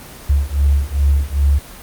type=beating tone pair; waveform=sine; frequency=69.3 / 71.8 Hz; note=C#2 / D2; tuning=0 / -39 cents; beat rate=2.5 Hz; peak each=-15 dBFS; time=0.29-1.59 s; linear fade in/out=10 ms; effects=pink hiss -36 dBFS RMS until 1.82 s + Opus 24 kbps